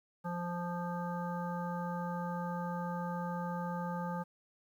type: harmonic tone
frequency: 174.61 Hz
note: F3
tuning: in tune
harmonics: 1 / 3 / 5 / 7 / 9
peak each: -37 / -43 / -41 / -45 / -50 dBFS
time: 0.24-4.24 s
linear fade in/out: 20 ms
effects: 11-bit

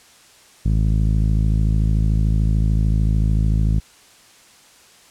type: tone with low-pass filter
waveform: sawtooth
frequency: 53.5 Hz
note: A1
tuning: 48 cents flat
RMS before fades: -17 dBFS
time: 0.65-3.8 s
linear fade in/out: 10 ms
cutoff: 170 Hz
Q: 1.4
effects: white hiss -49 dBFS RMS until 5.1 s + low-pass 9000 Hz 12 dB/octave

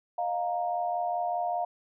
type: tone cluster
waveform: sine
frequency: 620 / 705 / 933 Hz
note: D#5 / F5 / A#5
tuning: -6 / +16 / +1 cents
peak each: -36 / -28 / -36 dBFS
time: 0.18-1.65 s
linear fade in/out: 5 ms
effects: none

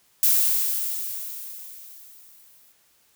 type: noise with exponential decay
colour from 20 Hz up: violet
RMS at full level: -17 dBFS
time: 0.23-2.72 s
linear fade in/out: 1 ms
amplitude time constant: 540 ms
effects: white hiss -62 dBFS RMS until 3.15 s

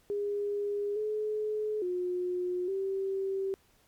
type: tone with pitch steps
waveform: sine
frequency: 408.5 / 426.8 / 359.7 / 387.4 Hz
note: G#4 / G#4 / F#4 / G4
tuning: -29 / +47 / -49 / -20 cents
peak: -29 dBFS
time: 0.1-3.54 s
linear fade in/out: 0 ms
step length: 860 ms
effects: pink hiss -66 dBFS RMS until 3.87 s + MP3 96 kbps

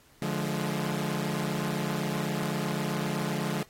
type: chord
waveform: sawtooth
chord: D diminished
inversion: none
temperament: equal with one note detuned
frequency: 146.83 / 174.61 / 210.3 Hz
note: D3 / F3 / Ab3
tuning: 0 / 0 / +22 cents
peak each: -29 dBFS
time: 0.22-3.63 s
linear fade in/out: 2 ms
effects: pink hiss -60 dBFS RMS until 3.69 s + AAC 48 kbps

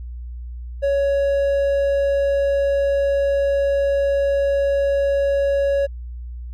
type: tone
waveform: triangle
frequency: 558 Hz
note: C#5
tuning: 11 cents sharp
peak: -14 dBFS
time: 0.82-5.87 s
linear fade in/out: 20 ms
effects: added 60 Hz sine -29 dBFS peak until 6.53 s

